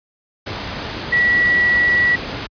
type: tone in noise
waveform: sine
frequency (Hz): 1940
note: B6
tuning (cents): -31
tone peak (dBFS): -12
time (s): 1.12-2.16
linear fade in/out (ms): 10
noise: pink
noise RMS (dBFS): -26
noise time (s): 0.46-2.47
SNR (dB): +11
effects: high-pass 60 Hz 12 dB/octave + resampled to 11025 Hz